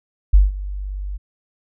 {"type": "tone with ADSR envelope", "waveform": "sine", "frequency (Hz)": 48.71, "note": "G1", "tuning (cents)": -10, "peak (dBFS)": -5, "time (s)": [0.33, 1.18], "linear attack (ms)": 12, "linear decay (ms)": 170, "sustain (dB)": -19, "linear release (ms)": 21, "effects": []}